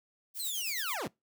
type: noise with tremolo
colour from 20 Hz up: violet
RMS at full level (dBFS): -36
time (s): 0.34-0.99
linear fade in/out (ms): 50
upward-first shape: triangle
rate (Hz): 9.3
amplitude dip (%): 65
type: linear sweep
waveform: 20% pulse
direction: down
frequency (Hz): 4268 to 86.7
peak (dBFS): -29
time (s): 0.39-1.08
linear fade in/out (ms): 10
effects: noise-tail reverb RT60 0.2 s tail -24 dB re dry